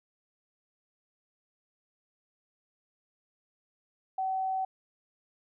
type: tone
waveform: sine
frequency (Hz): 760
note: F#5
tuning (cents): +46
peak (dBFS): -28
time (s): 4.18-4.65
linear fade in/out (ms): 5
effects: none